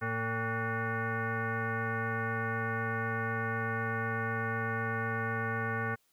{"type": "tone with frequency modulation", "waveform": "sine", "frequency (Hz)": 792, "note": "G5", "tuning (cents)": 18, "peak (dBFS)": -30, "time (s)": [0.01, 5.96], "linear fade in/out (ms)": 20, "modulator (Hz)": 340, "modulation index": 3, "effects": ["white hiss -72 dBFS RMS until 6.12 s"]}